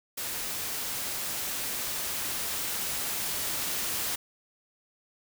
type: noise with level ramp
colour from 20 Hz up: white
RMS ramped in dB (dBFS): -34 to -31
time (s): 0.17-4.16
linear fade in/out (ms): 10
effects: none